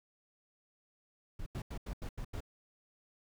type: noise bursts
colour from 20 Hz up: brown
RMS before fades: -40 dBFS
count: 7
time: 1.39-2.405 s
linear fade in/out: 5 ms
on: 73 ms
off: 84 ms
effects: none